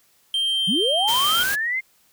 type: tone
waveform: triangle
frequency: 3149 Hz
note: G7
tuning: 7 cents sharp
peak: -18 dBFS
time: 0.34-1.43 s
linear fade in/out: 2 ms
type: linear sweep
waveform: sine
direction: up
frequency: 152.8 to 2134 Hz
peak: -21 dBFS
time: 0.67-1.81 s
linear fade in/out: 20 ms
type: noise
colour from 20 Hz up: white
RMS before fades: -27 dBFS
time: 1.07-1.56 s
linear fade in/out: 20 ms
effects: white hiss -60 dBFS RMS until 2.12 s